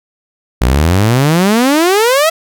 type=exponential sweep; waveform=sawtooth; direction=up; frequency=56.8 to 669 Hz; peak=-4 dBFS; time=0.61-2.3 s; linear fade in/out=10 ms; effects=none